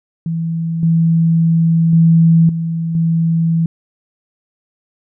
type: tone with level steps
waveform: sine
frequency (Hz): 164.81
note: E3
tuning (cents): 0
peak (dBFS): -16 / -9 / -6 / -16 / -11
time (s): 0.26-3.66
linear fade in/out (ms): 2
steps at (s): 0.83 / 1.93 / 2.49 / 2.95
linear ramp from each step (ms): 2
effects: none